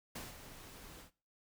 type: noise with ADSR envelope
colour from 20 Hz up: pink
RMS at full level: -44 dBFS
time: 0.15-1.11 s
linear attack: 8 ms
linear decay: 180 ms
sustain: -9 dB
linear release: 110 ms
effects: noise-tail reverb RT60 0.4 s tail -21 dB re dry